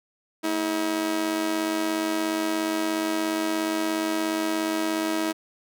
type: tone with amplitude modulation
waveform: sawtooth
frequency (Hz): 320.5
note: E4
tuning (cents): -49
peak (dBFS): -17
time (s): 0.43-5.33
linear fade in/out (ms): 20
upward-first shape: sine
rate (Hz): 97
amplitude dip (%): 65
effects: none